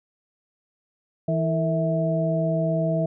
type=harmonic tone with a mistuned harmonic; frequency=162.6 Hz; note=E3; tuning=23 cents flat; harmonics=1 / 2 / 3 / 4; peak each=-23 / -31 / -33 / -24 dBFS; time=1.28-3.06 s; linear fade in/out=5 ms; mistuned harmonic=3; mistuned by=-110 cents; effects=none